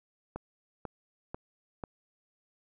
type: click train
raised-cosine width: 1 ms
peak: -23 dBFS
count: 4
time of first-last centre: 0.36-1.838 s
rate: 2.03 Hz
effects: none